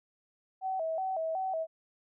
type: tone with vibrato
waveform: sine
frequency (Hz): 700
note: F5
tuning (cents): +4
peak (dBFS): -30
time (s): 0.61-1.67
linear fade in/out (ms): 50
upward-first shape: square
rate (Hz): 2.7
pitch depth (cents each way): 140
effects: none